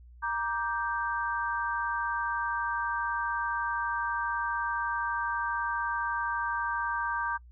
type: chord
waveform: sine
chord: G minor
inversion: first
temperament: just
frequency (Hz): 940.8 / 1176 / 1568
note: Bb5 / D6 / G6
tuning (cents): +16 / +2 / 0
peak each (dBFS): -32 / -34 / -32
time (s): 0.22-7.38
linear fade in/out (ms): 20
effects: noise-tail reverb RT60 0.1 s tail -26 dB re dry + added 60 Hz sine -49 dBFS peak until 7.51 s